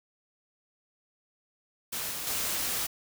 white noise with level steps, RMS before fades -34 / -36 / -31 dBFS, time 1.92-2.87 s, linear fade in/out 10 ms, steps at 2.11 / 2.27 s, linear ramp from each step 2 ms, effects none

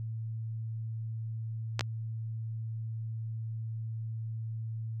clicks, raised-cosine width 0.2 ms, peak -12 dBFS, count 2, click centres 1.794 / 1.809 s, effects added 112 Hz sine -34 dBFS peak until 5 s

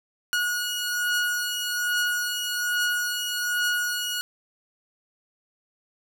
sawtooth beating tone pair, 1450 / 1451.2 Hz, F#6 / F#6, -35 / -34 cents, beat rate 1.2 Hz, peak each -26 / -22 dBFS, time 0.33-4.21 s, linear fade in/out 0 ms, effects none

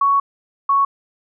sine tone pair in turn, 1115 / 1109.8 Hz, C#6 / C#6, +10 / +2 cents, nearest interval unison, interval 8 cents, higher first, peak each -12 dBFS, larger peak neither, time 0.01-0.2 / 0.69-0.85 s, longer first, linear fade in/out 5 ms, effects none

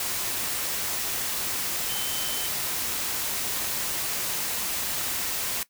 sine tone in noise, 3074 Hz, G7, 35 cents flat, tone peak -35 dBFS, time 1.89-2.47 s, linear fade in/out 2 ms, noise white, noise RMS -29 dBFS, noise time 0-5.63 s, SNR -9 dB, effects noise-tail reverb RT60 0.1 s tail -17 dB re dry

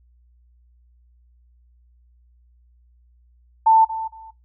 sine tone with echo, 890 Hz, A5, 20 cents sharp, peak -10 dBFS, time 3.66-3.85 s, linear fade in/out 10 ms, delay 230 ms, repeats 2, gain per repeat -14 dB, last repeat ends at 4.31 s, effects noise-tail reverb RT60 0.2 s tail -19 dB re dry + added 60 Hz sine -53 dBFS peak until 4.44 s

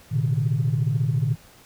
sine tone cluster, 114.5 / 128.7 / 151 Hz, A#2 / C3 / D3, -31 / -28 / +48 cents, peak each -23 dBFS, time 0.11-1.36 s, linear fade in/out 20 ms, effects tanh soft clip ceiling -13 dBFS + pink hiss -51 dBFS RMS until 1.65 s

